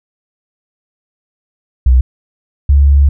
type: tone pair in turn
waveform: sine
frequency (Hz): 63 / 70.44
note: B1 / C#2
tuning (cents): +35 / +28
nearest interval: major second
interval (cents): 193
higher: second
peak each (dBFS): -4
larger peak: neither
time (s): 1.86-2.01 / 2.69-3.09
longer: second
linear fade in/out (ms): 5
effects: none